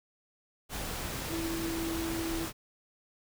sine tone in noise, 329.6 Hz, E4, in tune, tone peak -33 dBFS, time 1.28-2.48 s, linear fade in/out 50 ms, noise pink, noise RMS -37 dBFS, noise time 0.69-2.53 s, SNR +1 dB, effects none

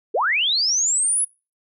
sine linear sweep, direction up, 349.2 to 10510 Hz, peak -17 dBFS, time 0.14-1.25 s, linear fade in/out 10 ms, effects noise-tail reverb RT60 0.3 s tail -24 dB re dry

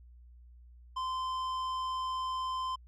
sine tone with tanh clipping, 1034 Hz, C6, 21 cents flat, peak -34 dBFS, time 0.96-2.76 s, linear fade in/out 10 ms, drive 11 dB, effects added 60 Hz sine -52 dBFS peak until 2.87 s

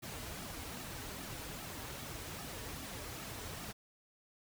pink noise with flanger, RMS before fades -45 dBFS, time 0.02-3.73 s, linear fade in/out 20 ms, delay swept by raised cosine 1.9 to 5.8 ms, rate 2.5 Hz, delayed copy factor -0.7, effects none

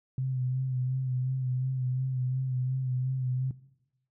sine tone with vibrato, 129 Hz, C3, 24 cents flat, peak -27 dBFS, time 0.18-3.51 s, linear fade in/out 2 ms, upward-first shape sine, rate 2.8 Hz, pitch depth 38 cents each way, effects noise-tail reverb RT60 0.9 s tail -18 dB re dry

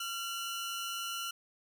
sawtooth tone pair together, 1374.5 / 2948 Hz, F6 / F#7, -28 / -7 cents, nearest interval octave + minor second, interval 1321 cents, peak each -35 / -36 dBFS, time 0-1.31 s, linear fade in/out 5 ms, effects none

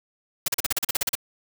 white noise bursts, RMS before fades -23 dBFS, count 12, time 0.46-1.153 s, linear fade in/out 5 ms, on 22 ms, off 39 ms, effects none

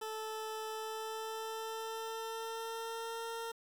20% pulse tone with pitch glide, 437.3 to 458.2 Hz, A4 to A#4, -11 to -30 cents, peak -34 dBFS, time 0.01-3.52 s, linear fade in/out 10 ms, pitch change +81 cents, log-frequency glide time 0.68-3.27 s, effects 10-bit

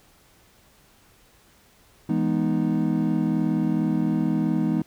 triangle chord, E major seventh, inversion none, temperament equal, 164.81 / 207.7 / 246.9 / 311.1 Hz, E3 / G#3 / B3 / D#4, 0 / 0 / 0 / 0 cents, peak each -24 dBFS, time 2.09-4.82 s, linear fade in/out 5 ms, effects pink hiss -57 dBFS RMS until 4.86 s

